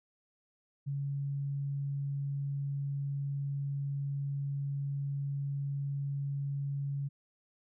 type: tone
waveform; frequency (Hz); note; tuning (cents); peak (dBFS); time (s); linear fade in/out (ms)
sine; 140.2; C#3; +20; -32; 0.86-7.09; 20
effects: none